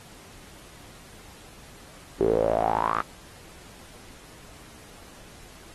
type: tone with band-pass filter sweep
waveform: sawtooth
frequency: 55.4 Hz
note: A1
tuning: 13 cents sharp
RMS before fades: -24 dBFS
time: 2.2-3.02 s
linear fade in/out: 0 ms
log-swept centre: 380 to 1300 Hz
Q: 8.3
effects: pink hiss -49 dBFS RMS until 5.74 s + AAC 32 kbps